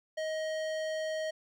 sine tone with hard clipping, 629 Hz, D#5, 19 cents sharp, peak -34 dBFS, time 0.17-1.31 s, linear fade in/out 10 ms, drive 16 dB, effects none

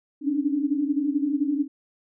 sine tone cluster, 273.7 / 289.4 / 300.9 Hz, C#4 / D4 / D4, -22 / -25 / +42 cents, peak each -26 dBFS, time 0.21-1.68 s, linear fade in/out 50 ms, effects none

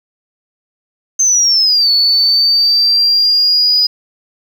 sine linear two-way sweep, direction down then up, 6300 to 4435 to 4958 Hz, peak -7 dBFS, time 1.19-3.87 s, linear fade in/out 10 ms, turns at 1.91 s, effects tanh soft clip ceiling -3 dBFS + 7-bit

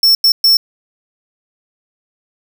square tone bursts at uneven times, 5400 Hz, E8, 41 cents sharp, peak -7 dBFS, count 3, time 0.03-0.15 / 0.24-0.32 / 0.44-0.57 s, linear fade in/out 2 ms, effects none

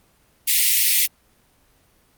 white high-pass noise, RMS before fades -17 dBFS, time 0.47-1.07 s, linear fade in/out 20 ms, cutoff 1900 Hz, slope 96 dB/octave, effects pink hiss -59 dBFS RMS until 2.17 s + Opus 24 kbps

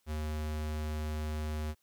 square tone, 76.6 Hz, D#2, 27 cents flat, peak -34 dBFS, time 0.06-1.75 s, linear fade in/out 50 ms, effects white hiss -75 dBFS RMS until 1.82 s

